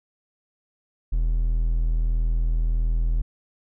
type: tone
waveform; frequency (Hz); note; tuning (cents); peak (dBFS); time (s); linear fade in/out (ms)
triangle; 40.77; E1; -18; -17; 1.12-3.22; 10
effects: none